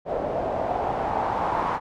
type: noise with low-pass filter sweep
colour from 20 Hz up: white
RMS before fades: -26 dBFS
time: 0.05-1.8 s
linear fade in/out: 50 ms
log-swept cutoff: 590 to 1000 Hz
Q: 3.8
effects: none

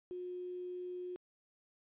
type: tone with quantisation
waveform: sine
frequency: 360.3 Hz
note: F#4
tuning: 46 cents flat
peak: -40 dBFS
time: 0.11-1.16 s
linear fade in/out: 0 ms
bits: 10
effects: resampled to 8000 Hz

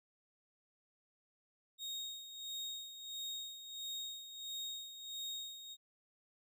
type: tone with tremolo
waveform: 35% pulse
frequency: 3729 Hz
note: A#7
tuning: in tune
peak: -38 dBFS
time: 1.78-5.77 s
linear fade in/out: 50 ms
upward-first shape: sine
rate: 1.5 Hz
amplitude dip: 65%
effects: none

